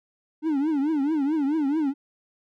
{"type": "tone with vibrato", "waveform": "triangle", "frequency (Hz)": 295.4, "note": "D4", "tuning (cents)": 10, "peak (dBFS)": -19, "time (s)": [0.42, 1.94], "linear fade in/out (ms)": 50, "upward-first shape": "triangle", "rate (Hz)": 4.6, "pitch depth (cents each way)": 190, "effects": []}